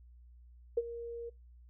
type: tone with ADSR envelope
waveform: sine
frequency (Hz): 468.7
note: A#4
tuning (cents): +9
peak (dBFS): -24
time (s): 0.77-1.3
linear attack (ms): 7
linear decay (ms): 37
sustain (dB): -15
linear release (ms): 14
effects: noise-tail reverb RT60 0.2 s tail -24 dB re dry + added 60 Hz sine -54 dBFS peak until 1.69 s